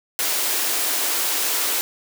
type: high-pass noise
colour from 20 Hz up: white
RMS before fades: -22 dBFS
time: 0.19-1.81 s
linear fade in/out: 0 ms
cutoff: 270 Hz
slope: 48 dB/octave
effects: none